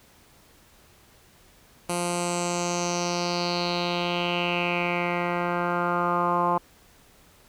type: tone with low-pass filter sweep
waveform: 10% pulse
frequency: 174.9 Hz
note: F3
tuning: 3 cents sharp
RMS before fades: -26 dBFS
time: 1.89-6.58 s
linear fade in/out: 5 ms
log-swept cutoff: 10000 to 1000 Hz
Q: 4.4
effects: pink hiss -56 dBFS RMS until 7.48 s